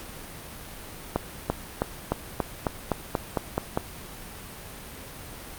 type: accelerating click train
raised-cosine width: 1 ms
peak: -9 dBFS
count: 11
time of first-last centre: 1.16-3.775 s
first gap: 340 ms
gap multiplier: 0.94
effects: pink hiss -41 dBFS RMS until 5.58 s + Opus 48 kbps